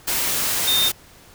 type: tone in noise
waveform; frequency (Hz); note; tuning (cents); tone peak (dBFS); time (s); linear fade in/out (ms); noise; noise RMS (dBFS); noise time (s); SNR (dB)
sine; 3648; A#7; -38; -17; 0.67-0.89; 10; white; -22; 0.07-0.92; +2
effects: pink hiss -48 dBFS RMS until 1.34 s